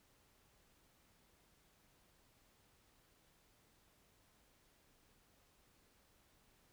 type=silence; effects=pink hiss -72 dBFS RMS until 6.72 s